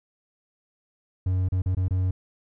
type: tone with dropouts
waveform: triangle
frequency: 92.5 Hz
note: F#2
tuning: in tune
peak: -19 dBFS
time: 1.26-2.11 s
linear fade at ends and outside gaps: 5 ms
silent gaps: 1.487-1.521 / 1.62-1.659 / 1.749-1.769 / 1.883-1.907 s
effects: none